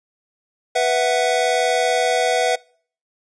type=chord; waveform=square; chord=B suspended fourth; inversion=none; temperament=equal; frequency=493.9 / 659.3 / 740 Hz; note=B4 / E5 / F#5; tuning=0 / 0 / 0 cents; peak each=-21 dBFS; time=0.75-2.56 s; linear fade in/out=10 ms; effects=noise-tail reverb RT60 0.5 s tail -25 dB re dry + resampled to 22050 Hz